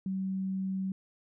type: tone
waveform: sine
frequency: 190.6 Hz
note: G3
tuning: 48 cents flat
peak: -30 dBFS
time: 0.06-0.92 s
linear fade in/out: 2 ms
effects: none